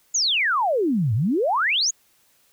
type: exponential two-way sweep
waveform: sine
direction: down then up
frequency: 7040 to 100.8 to 7040 Hz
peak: -18 dBFS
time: 0.14-1.91 s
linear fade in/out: 10 ms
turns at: 1.14 s
effects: white hiss -61 dBFS RMS until 2.52 s